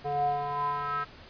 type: tone with band-pass filter sweep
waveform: square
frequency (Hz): 144.3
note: D3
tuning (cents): -30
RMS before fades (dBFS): -30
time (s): 0.04-1.05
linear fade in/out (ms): 20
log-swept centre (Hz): 610 to 1400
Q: 7.7
effects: pink hiss -50 dBFS RMS until 1.29 s + resampled to 11025 Hz